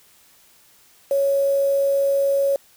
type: tone with quantisation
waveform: sine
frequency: 554.4 Hz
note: C#5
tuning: in tune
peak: -16 dBFS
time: 1.11-2.56 s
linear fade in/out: 2 ms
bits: 6
effects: white hiss -54 dBFS RMS until 2.76 s